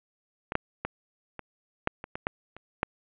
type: clicks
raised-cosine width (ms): 0.5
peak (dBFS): -16 / -8 / -15 / -22 / -8 / -22 / -19 / -11 / -29 / -9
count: 10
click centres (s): 0.521 / 0.554 / 0.85 / 1.393 / 1.874 / 2.041 / 2.155 / 2.269 / 2.566 / 2.831
effects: resampled to 8000 Hz + 8-bit